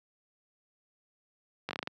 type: slowing click train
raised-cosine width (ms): 0.3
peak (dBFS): -18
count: 7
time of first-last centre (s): 1.69-1.874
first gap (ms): 19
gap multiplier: 1.19
effects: high-pass 150 Hz 12 dB/octave